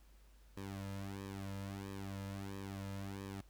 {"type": "tone with flanger", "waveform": "sawtooth", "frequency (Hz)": 98, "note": "G2", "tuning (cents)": 0, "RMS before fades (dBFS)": -45, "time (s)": [0.57, 3.41], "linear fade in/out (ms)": 0, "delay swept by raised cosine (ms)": [1.4, 2.7], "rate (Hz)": 1.5, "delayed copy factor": -0.95, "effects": ["added 50 Hz sine -60 dBFS peak until 3.49 s", "pink hiss -71 dBFS RMS until 3.49 s"]}